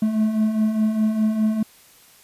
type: beating tone pair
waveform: triangle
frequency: 213 / 217.9 Hz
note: G#3 / A3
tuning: +44 / -17 cents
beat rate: 4.9 Hz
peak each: -24 / -16 dBFS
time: 0.02-1.63 s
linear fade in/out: 5 ms
effects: white hiss -51 dBFS RMS until 2.23 s + resampled to 32000 Hz